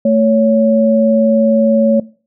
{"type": "tone pair together", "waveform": "sine", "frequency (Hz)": [221.9, 559.2], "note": ["A3", "C#5"], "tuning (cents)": [15, 15], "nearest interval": "octave + major third", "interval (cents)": 1600, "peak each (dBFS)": -11, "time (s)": [0.05, 2], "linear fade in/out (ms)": 5, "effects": ["noise-tail reverb RT60 0.4 s tail -21 dB re dry"]}